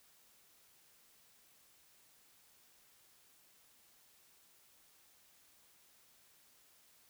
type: silence
effects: white hiss -67 dBFS RMS until 7.09 s